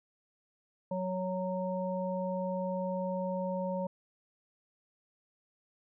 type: harmonic tone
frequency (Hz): 185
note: F#3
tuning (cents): 0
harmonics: 1 / 3 / 5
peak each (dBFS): -35 / -34 / -40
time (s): 0.91-3.87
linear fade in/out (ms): 5
effects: none